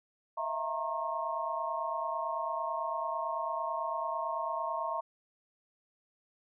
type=tone cluster; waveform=sine; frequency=644 / 673 / 927 / 1079 Hz; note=E5 / E5 / A#5 / C#6; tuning=-41 / +36 / -10 / -47 cents; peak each=-39 / -39 / -36 / -36 dBFS; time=0.37-5.01 s; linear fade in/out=10 ms; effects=none